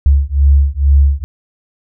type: beating tone pair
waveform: sine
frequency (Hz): 69 / 71.2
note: C#2 / C#2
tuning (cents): -7 / +47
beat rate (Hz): 2.2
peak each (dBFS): -10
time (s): 0.06-1.24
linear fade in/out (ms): 0
effects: none

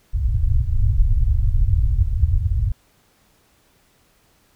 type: low-pass noise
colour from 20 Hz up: pink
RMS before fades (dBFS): -17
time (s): 0.13-2.72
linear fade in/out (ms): 10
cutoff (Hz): 110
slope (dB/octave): 48
effects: pink hiss -59 dBFS RMS until 4.55 s

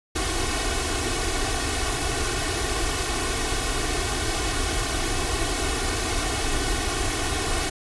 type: noise with comb filter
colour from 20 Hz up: pink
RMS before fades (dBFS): -25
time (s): 0.15-7.7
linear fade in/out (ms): 10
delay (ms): 2.7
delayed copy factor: +0.9
effects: resampled to 24000 Hz

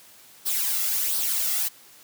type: noise with flanger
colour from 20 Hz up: blue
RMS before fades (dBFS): -25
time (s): 0.45-1.69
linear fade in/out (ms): 20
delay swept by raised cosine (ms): 0.21 to 1.51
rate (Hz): 1.4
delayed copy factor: +0.55
effects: white hiss -51 dBFS RMS until 2.03 s + high-pass 80 Hz 12 dB/octave

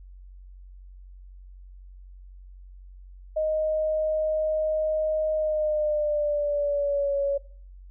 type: tone with pitch glide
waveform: sine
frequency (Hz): 622.3 to 560.8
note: D#5 to C#5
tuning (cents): 0 to +20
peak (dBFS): -22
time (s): 3.36-7.38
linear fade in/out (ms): 10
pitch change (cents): -180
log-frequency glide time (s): 5.34-7.17
effects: noise-tail reverb RT60 0.5 s tail -20 dB re dry + added 46 Hz sine -43 dBFS peak until 7.9 s

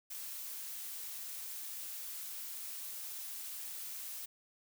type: noise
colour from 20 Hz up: blue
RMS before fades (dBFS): -44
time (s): 0.1-4.26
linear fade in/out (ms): 10
effects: none

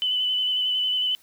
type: tone with vibrato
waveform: sine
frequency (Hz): 3006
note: F#7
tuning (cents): +27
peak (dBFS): -21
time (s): 0.02-1.15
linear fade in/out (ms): 0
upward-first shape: square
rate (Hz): 11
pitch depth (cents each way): 18
effects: white hiss -57 dBFS RMS until 1.22 s

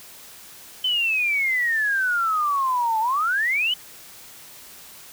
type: exponential two-way sweep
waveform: sine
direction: down then up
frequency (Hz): 3071 to 863 to 3071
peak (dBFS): -19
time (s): 0.84-3.74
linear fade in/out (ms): 5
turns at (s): 3
effects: white hiss -44 dBFS RMS until 5.12 s

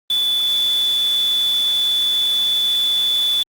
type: tone in noise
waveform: sine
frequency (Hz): 3474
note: A7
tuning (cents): -23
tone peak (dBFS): -15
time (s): 0.1-3.43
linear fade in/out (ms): 2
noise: white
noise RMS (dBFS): -33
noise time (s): 0.1-3.43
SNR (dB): +15
effects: Opus 32 kbps

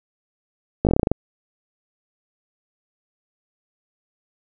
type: slowing click train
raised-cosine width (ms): 2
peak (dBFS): -3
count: 10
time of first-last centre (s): 0.85-1.116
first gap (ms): 18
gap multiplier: 1.12
effects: none

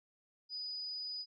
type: tone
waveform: sine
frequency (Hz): 4961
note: D#8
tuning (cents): -6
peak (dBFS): -39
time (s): 0.49-1.26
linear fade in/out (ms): 50
effects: none

